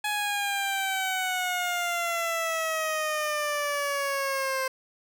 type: exponential sweep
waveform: 15% pulse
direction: down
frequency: 842 to 523.3 Hz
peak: -20 dBFS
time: 0.04-4.68 s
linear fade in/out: 5 ms
effects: none